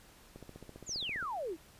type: click train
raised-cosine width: 2 ms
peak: -34 dBFS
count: 14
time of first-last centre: 0.36-1.227 s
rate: 15 Hz
type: exponential sweep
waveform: sine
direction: down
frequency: 7459 to 295.7 Hz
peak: -35 dBFS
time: 0.86-1.57 s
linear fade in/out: 50 ms
effects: pink hiss -59 dBFS RMS until 1.79 s + resampled to 32000 Hz